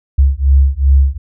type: beating tone pair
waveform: sine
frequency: 67.2 / 69.8 Hz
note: C2 / C#2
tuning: +47 / +13 cents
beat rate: 2.6 Hz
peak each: -10 dBFS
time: 0.18-1.18 s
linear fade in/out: 10 ms
effects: none